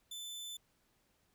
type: tone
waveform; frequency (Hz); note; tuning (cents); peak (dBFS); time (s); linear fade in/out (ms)
sawtooth; 3520; A7; 0; -40; 0.11-0.57; 5
effects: pink hiss -75 dBFS RMS until 1.34 s